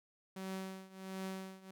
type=tone with tremolo; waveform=sawtooth; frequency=190 Hz; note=F#3; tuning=46 cents sharp; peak=-35 dBFS; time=0.36-1.71 s; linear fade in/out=5 ms; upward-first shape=triangle; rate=1.4 Hz; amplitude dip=90%; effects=none